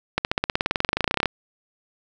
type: accelerating click train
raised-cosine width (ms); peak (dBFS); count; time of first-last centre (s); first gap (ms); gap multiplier
0.3; -4; 25; 0.18-1.257; 69; 0.96
effects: none